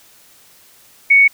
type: tone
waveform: sine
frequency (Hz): 2225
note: C#7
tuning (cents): +6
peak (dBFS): -6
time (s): 1.1-1.28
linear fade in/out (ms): 10
effects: white hiss -48 dBFS RMS until 1.33 s